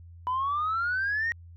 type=exponential sweep; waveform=sine; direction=up; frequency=987.8 to 1890 Hz; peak=-24 dBFS; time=0.27-1.32 s; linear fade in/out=0 ms; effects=tanh soft clip ceiling -22 dBFS + added 85 Hz sine -45 dBFS peak until 1.56 s